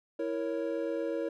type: chord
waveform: triangle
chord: A# diminished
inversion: second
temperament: equal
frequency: 329.6 / 466.2 / 554.4 Hz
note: E4 / A#4 / C#5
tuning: 0 / 0 / 0 cents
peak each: -33 dBFS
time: 0.19-1.29 s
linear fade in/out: 5 ms
effects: none